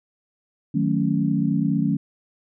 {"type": "chord", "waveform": "sine", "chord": "D# half-diminished seventh", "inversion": "none", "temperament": "equal", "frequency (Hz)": [155.56, 185, 220, 277.2], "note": ["D#3", "F#3", "A3", "C#4"], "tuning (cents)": [0, 0, 0, 0], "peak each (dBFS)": -24, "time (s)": [0.74, 1.97], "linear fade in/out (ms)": 10, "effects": []}